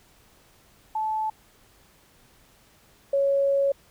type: tone pair in turn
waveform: sine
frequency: 870 / 554.8 Hz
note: A5 / C#5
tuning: -20 / +1 cents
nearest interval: minor sixth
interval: 779 cents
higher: first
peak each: -24 / -19 dBFS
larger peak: second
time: 0.95-1.3 / 3.13-3.72 s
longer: second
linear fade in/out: 5 ms
effects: pink hiss -58 dBFS RMS until 3.9 s